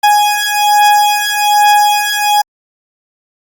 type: beating tone pair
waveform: 40% pulse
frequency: 830.6 / 831.8 Hz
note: G#5 / G#5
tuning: 0 / +2 cents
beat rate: 1.2 Hz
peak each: -10 dBFS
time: 0.03-2.42 s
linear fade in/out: 10 ms
effects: Opus 48 kbps